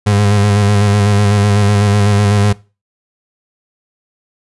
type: tone with vibrato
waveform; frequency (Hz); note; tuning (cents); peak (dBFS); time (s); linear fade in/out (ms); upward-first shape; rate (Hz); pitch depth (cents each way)
35% pulse; 102.3; G#2; -26; -7; 0.06-2.53; 10; square; 8; 30
effects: noise-tail reverb RT60 0.3 s tail -21 dB re dry + resampled to 24000 Hz